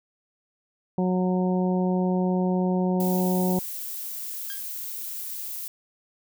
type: harmonic tone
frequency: 183.2 Hz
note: F#3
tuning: 17 cents flat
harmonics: 1 / 2 / 3 / 4 / 5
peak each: -22 / -28 / -32 / -34 / -36 dBFS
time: 0.98-3.59 s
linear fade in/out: 2 ms
type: noise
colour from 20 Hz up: violet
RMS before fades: -34 dBFS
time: 3-5.68 s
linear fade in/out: 2 ms
type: tone with exponential decay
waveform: 20% pulse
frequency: 1613 Hz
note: G6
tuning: 49 cents sharp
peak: -29 dBFS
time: 4.5-4.68 s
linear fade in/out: 0 ms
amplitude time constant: 37 ms
effects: none